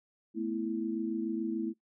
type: chord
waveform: sine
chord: A suspended second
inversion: none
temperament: equal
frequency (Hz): 220 / 246.9 / 329.6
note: A3 / B3 / E4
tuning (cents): 0 / 0 / 0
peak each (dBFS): -35 / -38 / -33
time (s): 0.34-1.74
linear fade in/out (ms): 50
effects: noise-tail reverb RT60 0.1 s tail -17 dB re dry